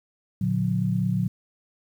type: chord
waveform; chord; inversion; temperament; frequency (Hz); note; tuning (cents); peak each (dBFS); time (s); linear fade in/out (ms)
sine; Bb augmented; none; just; 116.54 / 145.68 / 182.1; Bb2 / D3 / F#3; 0 / -14 / -27; -26 / -28 / -24; 0.41-1.28; 5
effects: 9-bit